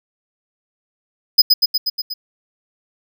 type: tone with echo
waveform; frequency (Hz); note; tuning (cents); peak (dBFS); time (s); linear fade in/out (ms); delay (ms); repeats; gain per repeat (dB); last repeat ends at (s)
square; 5010; D#8; +11; -5; 1.38-1.42; 10; 120; 6; -3; 2.14
effects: none